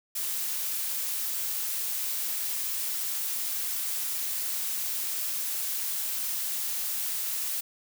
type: noise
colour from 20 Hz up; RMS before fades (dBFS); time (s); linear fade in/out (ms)
blue; -31; 0.15-7.61; 10
effects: none